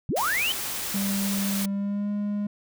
sine linear sweep, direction up, 92.5 to 3136 Hz, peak -23 dBFS, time 0.09-0.52 s, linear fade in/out 0 ms
white noise, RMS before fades -31 dBFS, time 0.16-1.66 s, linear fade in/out 10 ms
triangle tone with pitch glide, 197.9 to 205.7 Hz, G3 to G#3, +17 to -16 cents, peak -23 dBFS, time 0.94-2.47 s, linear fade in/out 5 ms, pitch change +67 cents, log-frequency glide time 1.68-2.1 s
effects none

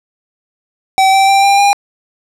square tone with pitch steps, 768 / 777.4 / 786.9 / 796.5 / 806.2 Hz, G5 / G5 / G5 / G5 / G5, -36 / -15 / +6 / +27 / +48 cents, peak -7 dBFS, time 0.98-1.73 s, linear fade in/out 0 ms, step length 150 ms, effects low-pass 9000 Hz 12 dB/octave + 7-bit

